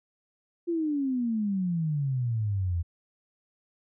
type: exponential sweep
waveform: sine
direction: down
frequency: 349.2 to 82.4 Hz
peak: -25 dBFS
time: 0.67-2.83 s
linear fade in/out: 20 ms
effects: none